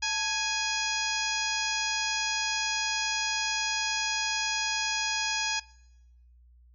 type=harmonic tone with a mistuned harmonic; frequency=830.6 Hz; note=G#5; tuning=in tune; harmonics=1 / 2 / 3 / 4 / 5 / 6 / 7 / 8; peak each=-36 / -34 / -33 / -36 / -39 / -33 / -38 / -37 dBFS; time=0.02-5.6 s; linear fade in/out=10 ms; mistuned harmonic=1; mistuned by=+92 cents; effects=noise-tail reverb RT60 0.9 s tail -22 dB re dry + added 60 Hz sine -54 dBFS peak until 6.74 s